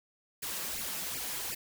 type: noise with flanger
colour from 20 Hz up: white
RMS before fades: -37 dBFS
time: 0.42-1.55 s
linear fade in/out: 10 ms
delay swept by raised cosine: 0.39 to 6.19 ms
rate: 2.7 Hz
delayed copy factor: +1
effects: none